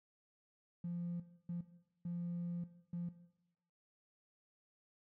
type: tone bursts at uneven times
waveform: triangle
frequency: 173.3 Hz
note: F3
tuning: 13 cents flat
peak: -35 dBFS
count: 4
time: 0.84-1.2 / 1.49-1.61 / 2.05-2.64 / 2.93-3.09 s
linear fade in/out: 5 ms
effects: noise-tail reverb RT60 0.9 s tail -18 dB re dry + tanh soft clip ceiling -36 dBFS